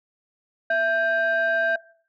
sine tone pair together, 663.5 / 1577 Hz, E5 / G6, +11 / +10 cents, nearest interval octave + minor third, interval 1499 cents, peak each -20 dBFS, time 0.7-1.76 s, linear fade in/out 5 ms, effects noise-tail reverb RT60 0.5 s tail -21 dB re dry + tanh soft clip ceiling -15 dBFS

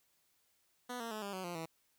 10% pulse tone with pitch steps, 246.9 / 230.4 / 214.9 / 200.5 / 187.12 / 174.58 / 162.89 Hz, B3 / A#3 / A3 / G3 / F#3 / F3 / E3, 0 / -20 / -41 / +39 / +20 / 0 / -20 cents, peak -32 dBFS, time 0.89-1.66 s, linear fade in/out 10 ms, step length 110 ms, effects white hiss -75 dBFS RMS until 1.98 s

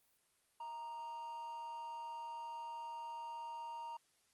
triangle tone with amplitude modulation, 932.3 Hz, A#5, in tune, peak -40 dBFS, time 0.6-3.97 s, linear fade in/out 5 ms, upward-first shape sine, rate 284 Hz, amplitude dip 40%, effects white hiss -75 dBFS RMS until 4.33 s + Opus 32 kbps

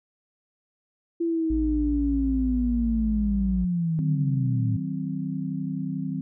sine linear sweep, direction down, 338.7 to 107.9 Hz, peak -22 dBFS, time 1.2-4.77 s, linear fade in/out 10 ms
triangle tone, 55.9 Hz, A1, 28 cents sharp, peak -24 dBFS, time 1.5-3.65 s, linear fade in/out 5 ms
sine chord, C diminished, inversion first, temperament just, 156.98 / 188.37 / 261.6 Hz, Eb3 / Gb3 / C4, +16 / +31 / 0 cents, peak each -31 dBFS, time 3.99-6.21 s, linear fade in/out 0 ms
effects none

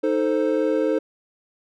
triangle chord, A diminished, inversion second, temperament equal, 311.1 / 440 / 523.3 Hz, Eb4 / A4 / C5, 0 / 0 / 0 cents, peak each -21 dBFS, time 0.03-0.99 s, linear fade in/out 10 ms, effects none

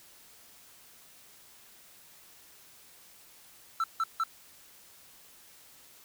triangle tone bursts, 1331 Hz, E6, 16 cents sharp, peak -24 dBFS, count 3, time 3.8-4.237 s, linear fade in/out 2 ms, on 39 ms, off 160 ms, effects white hiss -56 dBFS RMS until 6.04 s

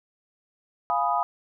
sine chord, F half-diminished seventh, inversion none, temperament equal, 698.5 / 830.6 / 987.8 / 1244.5 Hz, F5 / Ab5 / Cb6 / Eb6, 0 / 0 / 0 / 0 cents, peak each -27 dBFS, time 0.9-1.23 s, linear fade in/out 0 ms, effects none

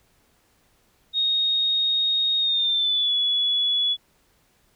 sine tone with pitch glide, 3729 to 3400 Hz, A#7 to G#7, 0 to +40 cents, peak -19 dBFS, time 1.13-3.97 s, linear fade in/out 50 ms, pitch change -160 cents, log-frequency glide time 2.39-3.14 s, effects pink hiss -63 dBFS RMS until 4.75 s

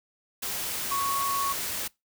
sine tone in noise, 1108.7 Hz, C#6, in tune, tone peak -26 dBFS, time 0.91-1.53 s, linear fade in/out 10 ms, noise white, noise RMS -32 dBFS, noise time 0.42-1.88 s, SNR +3 dB, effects noise-tail reverb RT60 0.2 s tail -23 dB re dry

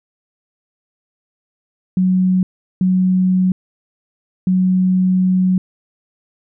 sine tone bursts at uneven times, 185 Hz, F#3, in tune, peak -11 dBFS, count 3, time 1.97-2.43 / 2.81-3.52 / 4.47-5.58 s, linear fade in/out 2 ms, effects none

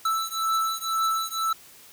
square beating tone pair, 1318.5 / 1320.5 Hz, E6 / E6, 0 / +3 cents, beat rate 2 Hz, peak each -27 / -28 dBFS, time 0.05-1.53 s, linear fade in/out 5 ms, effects white hiss -50 dBFS RMS until 1.92 s

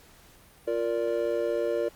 triangle chord, Bb major, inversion second, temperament just, 349.6 / 466.2 / 582.7 Hz, F4 / Bb4 / D5, +2 / 0 / -14 cents, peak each -29 / -27 / -27 dBFS, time 0.67-1.89 s, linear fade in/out 10 ms, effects pink hiss -55 dBFS RMS until 1.95 s + Opus 48 kbps

